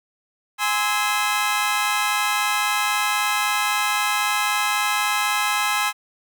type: chord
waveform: 20% pulse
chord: Ab augmented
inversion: none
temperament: just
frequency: 830.6 / 1038.3 / 1297.8 Hz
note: Ab5 / C6 / E6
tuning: 0 / -14 / -27 cents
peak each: -19 dBFS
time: 0.58-5.93 s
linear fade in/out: 50 ms
effects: none